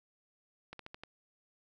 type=slowing click train; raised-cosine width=0.3 ms; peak=-29 dBFS; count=5; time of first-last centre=0.73-1.036 s; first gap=63 ms; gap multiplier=1.13; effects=none